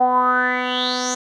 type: tone with low-pass filter sweep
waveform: 10% pulse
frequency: 250.5 Hz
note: B3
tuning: 25 cents sharp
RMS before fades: -19 dBFS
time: 0-1.15 s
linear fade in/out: 10 ms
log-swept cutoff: 720 to 6800 Hz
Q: 7.6
effects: none